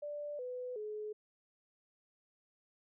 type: tone with pitch steps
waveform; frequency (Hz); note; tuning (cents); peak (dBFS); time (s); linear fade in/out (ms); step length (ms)
sine; 587.3 / 499.6 / 425; D5 / B4 / G#4; 0 / +20 / +40; -39; 0.02-1.13; 10; 370
effects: none